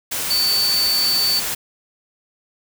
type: tone in noise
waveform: sine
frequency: 4500 Hz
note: C#8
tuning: 25 cents sharp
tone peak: -16 dBFS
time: 0.3-1.4 s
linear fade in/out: 10 ms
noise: white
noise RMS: -24 dBFS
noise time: 0.11-1.55 s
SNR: +5 dB
effects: none

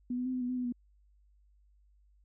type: tone with pitch steps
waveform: sine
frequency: 246.7 / 249.5 / 257.3 / 253.3 / 246 / 253 / 249.2 / 243 Hz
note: B3 / B3 / C4 / B3 / B3 / B3 / B3 / B3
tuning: -2 / +18 / -29 / +44 / -7 / +42 / +16 / -28 cents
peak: -31 dBFS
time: 0.1-0.724 s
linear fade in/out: 5 ms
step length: 78 ms
effects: added 50 Hz sine -62 dBFS peak until 2.24 s

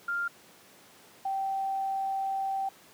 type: tone pair in turn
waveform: sine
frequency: 1396.9 / 777.4 Hz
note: F6 / G5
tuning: 0 / -15 cents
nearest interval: minor seventh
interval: 1015 cents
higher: first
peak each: -28 dBFS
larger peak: neither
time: 0.08-0.28 / 1.25-2.69 s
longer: second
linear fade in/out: 5 ms
effects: pink hiss -55 dBFS RMS until 2.93 s + high-pass 200 Hz 12 dB/octave

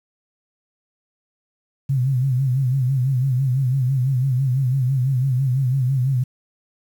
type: tone with vibrato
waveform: sine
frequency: 130.7 Hz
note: C3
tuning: 1 cent flat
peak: -16 dBFS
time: 1.89-6.24 s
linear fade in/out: 10 ms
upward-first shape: sine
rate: 6 Hz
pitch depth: 100 cents each way
effects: 8-bit

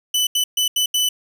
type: tone bursts at uneven times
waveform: sawtooth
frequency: 2992 Hz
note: F#7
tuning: 19 cents sharp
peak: -13 dBFS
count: 5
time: 0.14-0.27 / 0.35-0.44 / 0.57-0.68 / 0.76-0.86 / 0.94-1.09 s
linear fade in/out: 5 ms
effects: none

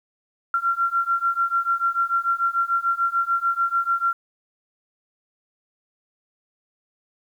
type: beating tone pair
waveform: sine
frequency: 1368 / 1374.8 Hz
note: F6 / F6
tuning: -36 / -28 cents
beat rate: 6.8 Hz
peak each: -23 / -22 dBFS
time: 0.54-4.13 s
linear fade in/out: 2 ms
effects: 9-bit

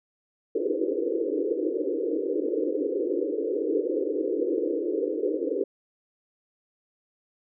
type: band-pass noise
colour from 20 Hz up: white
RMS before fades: -27 dBFS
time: 0.55-5.64 s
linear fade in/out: 5 ms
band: 290 to 510 Hz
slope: 96 dB/octave
effects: none

